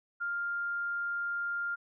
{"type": "tone", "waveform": "sine", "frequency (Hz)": 1400, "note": "F6", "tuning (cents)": 4, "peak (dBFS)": -31, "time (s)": [0.2, 1.76], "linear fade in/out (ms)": 20, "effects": []}